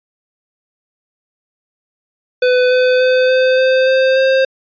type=tone with pitch steps; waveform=square; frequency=501 / 505.7 / 510.3 / 515.1 / 519.9 / 524.7 / 529.6 Hz; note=B4 / B4 / C5 / C5 / C5 / C5 / C5; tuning=+25 / +41 / -43 / -27 / -11 / +5 / +21 cents; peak=-10 dBFS; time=2.42-4.45 s; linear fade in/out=5 ms; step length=290 ms; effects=resampled to 11025 Hz